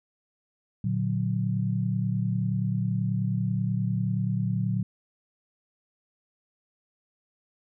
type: chord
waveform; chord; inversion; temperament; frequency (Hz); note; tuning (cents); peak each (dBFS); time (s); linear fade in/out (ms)
sine; Bb augmented; none; equal; 116.54 / 146.83 / 185; Bb2 / D3 / F#3; 0 / 0 / 0; -27 / -31 / -28; 0.84-4.83; 5
effects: none